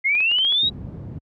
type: linear sweep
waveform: sine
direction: up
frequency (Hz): 2082 to 3875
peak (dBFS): -16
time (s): 0.04-0.7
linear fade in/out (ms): 20
type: clicks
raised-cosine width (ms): 0.3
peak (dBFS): -20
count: 6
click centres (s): 0.152 / 0.205 / 0.315 / 0.386 / 0.449 / 0.524
type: low-pass noise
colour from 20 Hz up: white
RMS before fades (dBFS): -33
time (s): 0.62-1.19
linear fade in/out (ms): 10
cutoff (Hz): 150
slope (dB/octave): 12
effects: high-pass 60 Hz 12 dB/octave